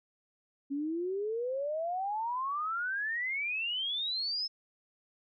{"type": "exponential sweep", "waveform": "sine", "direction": "up", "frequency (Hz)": [273.6, 5274], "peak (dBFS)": -31, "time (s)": [0.7, 4.48], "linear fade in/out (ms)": 20, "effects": []}